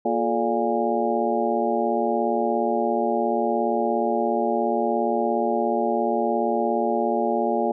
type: harmonic tone with a mistuned harmonic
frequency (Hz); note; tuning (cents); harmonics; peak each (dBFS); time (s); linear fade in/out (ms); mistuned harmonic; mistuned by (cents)
117.1; A#2; +8; 2 / 3 / 4 / 5 / 6 / 7; -27 / -27 / -27 / -27 / -27 / -27; 0.05-7.72; 5; 4; -140
effects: none